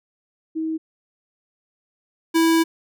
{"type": "tone pair in turn", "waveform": ["sine", "square"], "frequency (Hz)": [319.1, 327.9], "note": ["D#4", "E4"], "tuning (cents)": [44, -9], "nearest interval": "unison", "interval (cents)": 47, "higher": "second", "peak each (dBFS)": [-22, -15], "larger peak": "second", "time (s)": [[0.55, 0.78], [2.34, 2.64]], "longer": "second", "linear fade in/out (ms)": 20, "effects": []}